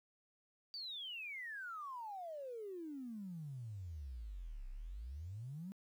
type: exponential two-way sweep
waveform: triangle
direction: down then up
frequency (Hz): 4699 to 30.87 to 200.9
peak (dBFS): -40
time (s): 0.74-5.72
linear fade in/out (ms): 0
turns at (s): 4.69
effects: tanh soft clip ceiling -42 dBFS + 12-bit